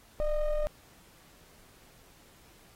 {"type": "ring-modulated tone", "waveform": "triangle", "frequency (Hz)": 311.1, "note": "D#4", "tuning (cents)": 0, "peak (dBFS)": -21, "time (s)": [0.2, 0.67], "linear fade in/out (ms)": 0, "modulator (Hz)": 290, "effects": ["pink hiss -59 dBFS RMS until 2.75 s", "AAC 48 kbps"]}